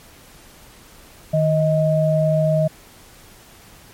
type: tone pair together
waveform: sine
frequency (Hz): 155.56 / 629.5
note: D#3 / D#5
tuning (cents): 0 / +20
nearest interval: 2 octaves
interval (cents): 2420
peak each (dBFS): -17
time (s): 1.33-2.68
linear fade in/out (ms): 10
effects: pink hiss -46 dBFS RMS until 3.93 s + MP3 64 kbps